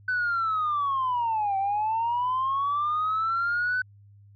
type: linear two-way sweep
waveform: sine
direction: down then up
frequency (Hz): 1514 to 770 to 1514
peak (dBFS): -22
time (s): 0.08-3.82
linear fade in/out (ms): 5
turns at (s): 1.57
effects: tanh soft clip ceiling -20 dBFS + added 101 Hz sine -50 dBFS peak until 4.35 s